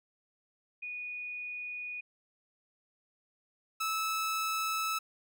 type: tone pair in turn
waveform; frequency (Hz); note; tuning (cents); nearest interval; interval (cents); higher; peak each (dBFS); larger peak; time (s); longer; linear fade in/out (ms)
sine / sawtooth; 2465 / 1305.8; D#7 / E6; -17 / -17; major seventh; 1100; first; -37 / -27; second; 0.82-2.01 / 3.8-4.99; neither; 10
effects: none